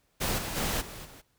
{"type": "noise with level steps", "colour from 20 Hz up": "pink", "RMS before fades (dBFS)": [-29, -35, -30, -43, -50], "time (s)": [0.2, 1.22], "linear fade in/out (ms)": 20, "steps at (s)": [0.37, 0.55, 0.8, 1.04], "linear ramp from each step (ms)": 20, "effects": ["pink hiss -71 dBFS RMS until 1.38 s"]}